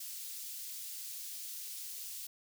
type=high-pass noise; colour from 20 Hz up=white; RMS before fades=-44 dBFS; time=0-2.27 s; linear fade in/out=5 ms; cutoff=4000 Hz; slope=12 dB/octave; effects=none